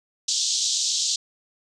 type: band-pass noise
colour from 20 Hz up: white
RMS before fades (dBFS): -24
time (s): 0.28-1.16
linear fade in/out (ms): 5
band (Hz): 3400 to 7300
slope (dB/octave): 48
effects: resampled to 22050 Hz